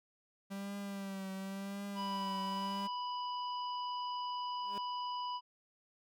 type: tone with vibrato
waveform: 45% pulse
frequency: 196 Hz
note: G3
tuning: in tune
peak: -40 dBFS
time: 0.5-2.88 s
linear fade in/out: 20 ms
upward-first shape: triangle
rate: 0.92 Hz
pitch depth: 47 cents each way
type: harmonic tone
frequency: 987.8 Hz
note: B5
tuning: in tune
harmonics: 1 / 3 / 5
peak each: -37 / -47 / -51 dBFS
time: 1.95-5.41 s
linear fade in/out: 50 ms
type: tone with exponential growth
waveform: 20% pulse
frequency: 203.1 Hz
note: G#3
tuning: 38 cents flat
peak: -38 dBFS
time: 4.58-4.78 s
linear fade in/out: 2 ms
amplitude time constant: 42 ms
effects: none